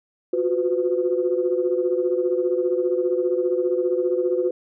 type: tone cluster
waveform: sine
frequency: 354.5 / 369.5 / 503 Hz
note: F4 / F#4 / B4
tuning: +26 / -2 / +32 cents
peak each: -23 dBFS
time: 0.33-4.51 s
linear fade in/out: 5 ms
effects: tanh soft clip ceiling -9 dBFS